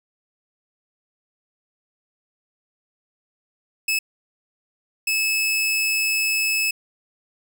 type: tone bursts at uneven times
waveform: sawtooth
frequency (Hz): 2600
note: E7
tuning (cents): -24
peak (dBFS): -16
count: 2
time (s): 3.88-3.99 / 5.07-6.71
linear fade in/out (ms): 5
effects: none